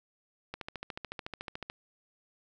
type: click train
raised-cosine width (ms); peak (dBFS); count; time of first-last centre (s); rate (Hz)
0.3; -22; 17; 0.54-1.699; 13.8
effects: none